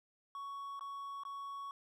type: tone with dropouts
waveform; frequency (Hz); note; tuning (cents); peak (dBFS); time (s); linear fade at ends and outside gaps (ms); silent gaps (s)
triangle; 1115; C#6; +10; -40; 0.35-1.71; 1; 0.794-0.809 / 1.235-1.251
effects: none